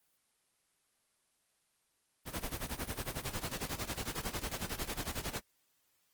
pink noise with tremolo, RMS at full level -36 dBFS, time 2.25-5.42 s, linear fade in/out 50 ms, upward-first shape sine, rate 11 Hz, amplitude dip 85%, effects white hiss -75 dBFS RMS until 6.13 s + Opus 24 kbps

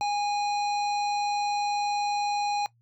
harmonic tone, 822 Hz, G#5, 18 cents flat, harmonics 1 / 3 / 5 / 7 / 9, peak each -25 / -36 / -38 / -43 / -47 dBFS, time 0.01-2.66 s, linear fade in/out 0 ms, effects noise-tail reverb RT60 0.1 s tail -19 dB re dry + added 117 Hz sine -62 dBFS peak until 2.81 s

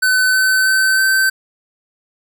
square tone with pitch steps, 1513 / 1523.5 / 1534.1 / 1544.8 Hz, F#6 / G6 / G6 / G6, +38 / -50 / -38 / -26 cents, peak -12 dBFS, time 0.02-1.3 s, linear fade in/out 10 ms, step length 320 ms, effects none

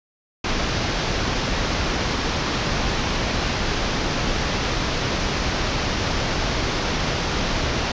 pink low-pass noise, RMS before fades -23 dBFS, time 0.44-7.92 s, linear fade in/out 5 ms, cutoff 6100 Hz, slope 48 dB/octave, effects resampled to 16000 Hz

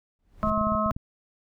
brown noise with exponential growth, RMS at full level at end -35 dBFS, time 0.19-0.5 s, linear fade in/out 1 ms, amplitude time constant 67 ms
harmonic tone, 214.1 Hz, A3, 47 cents flat, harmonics 1 / 3 / 5 / 6, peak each -28 / -28 / -28 / -28 dBFS, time 0.43-0.91 s, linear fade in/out 0 ms
clicks, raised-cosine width 5 ms, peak -21 dBFS, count 11, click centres 0.441 / 0.473 / 0.517 / 0.577 / 0.613 / 0.67 / 0.721 / 0.751 / 0.862 / 0.915 / 0.965 s
effects none

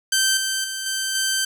10% pulse tone with level steps, 1554 Hz, G6, 16 cents flat, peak -8 / -13 / -18 / -14 / -11 dBFS, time 0.12-1.45 s, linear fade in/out 5 ms, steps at 0.37 / 0.64 / 0.86 / 1.15 s, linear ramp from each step 2 ms, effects none

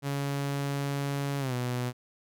sawtooth tone with pitch glide, 140.6 to 123.82 Hz, C#3 to B2, +25 to +5 cents, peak -25 dBFS, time 0.02-1.93 s, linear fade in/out 50 ms, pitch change -220 cents, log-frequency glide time 1.39-1.54 s, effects none

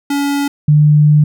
square / sine tone pair in turn, 283.2 / 149.7 Hz, C#4 / D3, +37 / +33 cents, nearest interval major seventh, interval 1104 cents, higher first, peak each -14 / -5 dBFS, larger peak second, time 0.1-0.48 / 0.68-1.24 s, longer second, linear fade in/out 5 ms, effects none

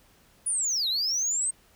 sine linear two-way sweep, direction down then up, 9956 to 3729 to 8460 Hz, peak -22 dBFS, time 0.46-1.51 s, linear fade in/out 10 ms, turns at 0.88 s, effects tanh soft clip ceiling -23 dBFS + pink hiss -60 dBFS RMS until 1.75 s

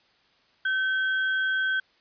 sine tone pair together, 1537 / 3257 Hz, G6 / G#7, -35 / -34 cents, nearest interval octave + minor second, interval 1301 cents, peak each -23 / -35 dBFS, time 0.65-1.8 s, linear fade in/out 5 ms, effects white hiss -63 dBFS RMS until 2 s + resampled to 11025 Hz

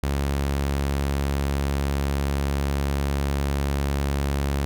sawtooth tone, 69.9 Hz, C#2, 15 cents sharp, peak -18 dBFS, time 0.03-4.65 s, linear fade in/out 0 ms, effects none

